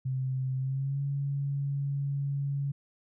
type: tone with pitch glide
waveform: sine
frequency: 130.81 to 140.2 Hz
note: C3 to C#3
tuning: 0 to +20 cents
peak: -28 dBFS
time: 0.05-2.72 s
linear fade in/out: 10 ms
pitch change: +120 cents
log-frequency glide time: 0.57-1.01 s
effects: none